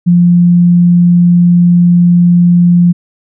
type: tone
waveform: sine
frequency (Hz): 174.7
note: F3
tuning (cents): +1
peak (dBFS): -3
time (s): 0.06-2.93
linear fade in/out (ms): 20
effects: none